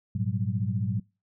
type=tone cluster; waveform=sine; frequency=103.7 / 118.5 / 180.5 / 194.8 Hz; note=G#2 / A#2 / F#3 / G3; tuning=-2 / +29 / -43 / -11 cents; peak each=-29 / -30 / -33 / -34 dBFS; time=0.15-1 s; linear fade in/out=5 ms; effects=noise-tail reverb RT60 0.3 s tail -25 dB re dry